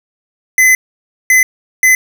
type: tone bursts at uneven times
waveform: square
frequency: 2030 Hz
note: B6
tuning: 47 cents sharp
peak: -6 dBFS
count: 3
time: 0.58-0.75 / 1.3-1.43 / 1.83-1.95 s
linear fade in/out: 2 ms
effects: none